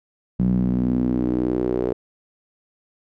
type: tone with band-pass filter sweep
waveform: sawtooth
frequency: 61.74 Hz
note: B1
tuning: in tune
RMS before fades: -21 dBFS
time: 0.39-1.93 s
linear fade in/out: 5 ms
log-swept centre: 180 to 420 Hz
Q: 4.1
effects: none